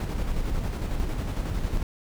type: noise with tremolo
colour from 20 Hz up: brown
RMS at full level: -26 dBFS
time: 0-1.83 s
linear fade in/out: 2 ms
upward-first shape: square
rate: 11 Hz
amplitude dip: 35%
effects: none